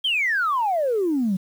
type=exponential sweep; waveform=sine; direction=down; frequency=3279 to 178.1 Hz; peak=-18 dBFS; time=0.04-1.37 s; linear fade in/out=10 ms; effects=tanh soft clip ceiling -15 dBFS + 8-bit